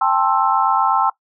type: chord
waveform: sine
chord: A minor seventh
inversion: third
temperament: just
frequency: 792 / 880 / 1056 / 1320 Hz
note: G5 / A5 / C6 / E6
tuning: +18 / 0 / +16 / +2 cents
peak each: -19 dBFS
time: 0.01-1.1 s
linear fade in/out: 5 ms
effects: noise-tail reverb RT60 0.1 s tail -20 dB re dry